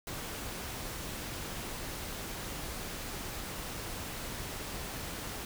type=noise; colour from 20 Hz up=pink; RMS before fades=-40 dBFS; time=0.07-5.45 s; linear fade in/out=2 ms; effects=none